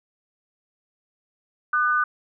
sine tone pair together, 1210 / 1496.1 Hz, D#6 / F#6, -49 / +19 cents, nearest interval major third, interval 368 cents, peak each -21 dBFS, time 1.73-2.04 s, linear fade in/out 5 ms, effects none

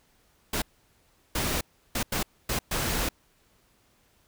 pink noise bursts at uneven times, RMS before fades -28 dBFS, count 6, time 0.53-0.62 / 1.35-1.61 / 1.95-2.03 / 2.12-2.23 / 2.49-2.59 / 2.71-3.09 s, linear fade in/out 5 ms, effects pink hiss -65 dBFS RMS until 4.27 s

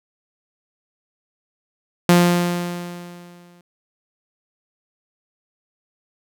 sawtooth tone with exponential decay, 175 Hz, F3, 4 cents sharp, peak -5 dBFS, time 2.09-3.61 s, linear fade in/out 2 ms, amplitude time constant 330 ms, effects none

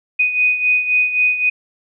sine beating tone pair, 2489 / 2492.8 Hz, D#7 / D#7, 0 / +3 cents, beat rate 3.8 Hz, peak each -14 / -20 dBFS, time 0.19-1.5 s, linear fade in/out 10 ms, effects none

